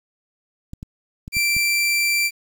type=clicks; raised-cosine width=5 ms; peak=-20 dBFS; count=5; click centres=0.734 / 0.829 / 1.279 / 1.368 / 1.566 s
type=tone; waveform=sawtooth; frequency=2349 Hz; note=D7; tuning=in tune; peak=-14 dBFS; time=1.32-2.31 s; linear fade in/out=50 ms
effects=8-bit